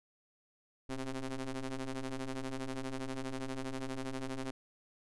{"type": "ring-modulated tone", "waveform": "sawtooth", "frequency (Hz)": 130.81, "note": "C3", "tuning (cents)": 0, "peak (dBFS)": -30, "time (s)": [0.89, 4.51], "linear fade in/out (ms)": 5, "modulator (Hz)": 137, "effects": ["resampled to 24000 Hz"]}